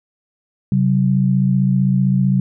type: tone pair together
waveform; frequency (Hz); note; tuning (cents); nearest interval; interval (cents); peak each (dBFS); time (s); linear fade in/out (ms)
sine; 133.8 / 189.35; C3 / F#3; +39 / +40; tritone; 601; -15; 0.72-2.4; 2
effects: none